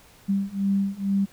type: beating tone pair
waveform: sine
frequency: 196 / 198.2 Hz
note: G3 / G3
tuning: 0 / +19 cents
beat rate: 2.2 Hz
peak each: -25 / -24 dBFS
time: 0.28-1.26 s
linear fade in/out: 20 ms
effects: pink hiss -53 dBFS RMS until 1.32 s